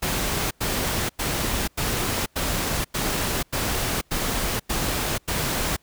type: noise bursts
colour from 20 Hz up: pink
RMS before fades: -25 dBFS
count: 10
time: 0.02-5.766 s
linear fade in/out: 10 ms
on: 490 ms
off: 94 ms
effects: pink hiss -61 dBFS RMS until 5.82 s